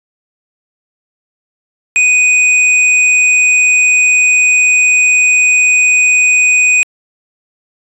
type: tone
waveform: square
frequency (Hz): 2489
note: D#7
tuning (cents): 0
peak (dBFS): -7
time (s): 1.96-6.83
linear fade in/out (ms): 0
effects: resampled to 24000 Hz